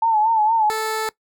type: tone with vibrato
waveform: sine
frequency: 880 Hz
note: A5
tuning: in tune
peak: -14 dBFS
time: 0.02-0.7 s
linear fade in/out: 5 ms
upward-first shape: sine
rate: 4.3 Hz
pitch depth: 73 cents each way
type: tone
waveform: 15% pulse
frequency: 438.2 Hz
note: A4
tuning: 7 cents flat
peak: -15 dBFS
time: 0.7-1.09 s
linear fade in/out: 0 ms
effects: noise-tail reverb RT60 0.1 s tail -20 dB re dry